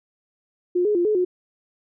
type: tone with pitch steps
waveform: sine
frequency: 356.5 / 419.5 / 348.6 / 426.4 / 362 Hz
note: F4 / G#4 / F4 / G#4 / F#4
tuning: +36 / +17 / -3 / +46 / -38 cents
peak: -17 dBFS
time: 0.75-1.25 s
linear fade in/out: 10 ms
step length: 100 ms
effects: none